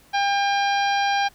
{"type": "harmonic tone with a mistuned harmonic", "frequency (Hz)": 801, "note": "G5", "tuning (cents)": 37, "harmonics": [1, 2, 3, 4, 5, 6, 7], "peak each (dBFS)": [-20, -26, -30, -32, -34, -36, -37], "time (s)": [0.13, 1.29], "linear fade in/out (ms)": 20, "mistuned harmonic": 6, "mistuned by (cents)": -16, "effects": ["pink hiss -54 dBFS RMS until 1.34 s"]}